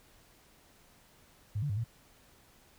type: tone with pitch steps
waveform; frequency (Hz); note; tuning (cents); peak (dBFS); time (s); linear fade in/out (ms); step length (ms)
sine; 103.8 / 145.3 / 101.6 / 114.9; G#2 / D3 / G#2 / A#2; 0 / -18 / -38 / -25; -30; 1.55-1.842; 10; 73
effects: pink hiss -62 dBFS RMS until 2.78 s